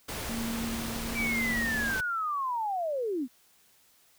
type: noise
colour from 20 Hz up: pink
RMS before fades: -36 dBFS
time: 0.08-2.01 s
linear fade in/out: 10 ms
type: tone with tremolo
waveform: sine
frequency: 229.8 Hz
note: A#3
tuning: 25 cents flat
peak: -32 dBFS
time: 0.29-1.94 s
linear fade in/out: 5 ms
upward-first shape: square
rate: 1.1 Hz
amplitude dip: 40%
type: linear sweep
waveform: sine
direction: down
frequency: 2349 to 230 Hz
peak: -28 dBFS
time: 1.14-3.28 s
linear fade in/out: 50 ms
effects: white hiss -63 dBFS RMS until 4.18 s